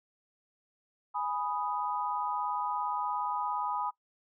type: chord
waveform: sine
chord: G# minor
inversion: none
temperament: equal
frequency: 830.6 / 987.8 / 1244.5 Hz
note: G#5 / B5 / D#6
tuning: 0 / 0 / 0 cents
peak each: -35 / -34 / -36 dBFS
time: 1.14-3.91 s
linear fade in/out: 20 ms
effects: noise-tail reverb RT60 0.1 s tail -19 dB re dry